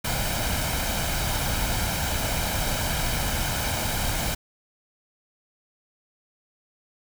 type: noise with comb filter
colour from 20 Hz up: pink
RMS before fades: -26 dBFS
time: 0.04-4.35 s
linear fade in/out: 10 ms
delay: 1.3 ms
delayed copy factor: +0.55
effects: none